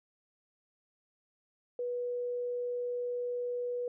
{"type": "tone", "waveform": "sine", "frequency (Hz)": 488.4, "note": "B4", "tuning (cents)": -19, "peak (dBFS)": -32, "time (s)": [1.79, 3.88], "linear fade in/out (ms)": 2, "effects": []}